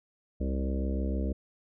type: harmonic tone with a mistuned harmonic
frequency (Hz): 66.5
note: C2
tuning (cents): +29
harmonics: 1 / 3 / 4 / 5 / 6 / 7 / 8 / 9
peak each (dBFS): -29 / -35 / -38 / -40 / -45 / -42 / -46 / -44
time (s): 0.4-1.33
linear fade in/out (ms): 10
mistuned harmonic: 8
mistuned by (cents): +20
effects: none